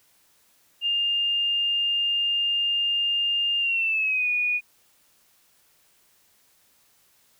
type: tone with pitch glide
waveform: sine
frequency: 2810 to 2460 Hz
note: F7 to D#7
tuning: +10 to -20 cents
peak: -21 dBFS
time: 0.81-4.61 s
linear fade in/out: 50 ms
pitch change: -230 cents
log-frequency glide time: 3.59-4.29 s
effects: white hiss -62 dBFS RMS until 7.39 s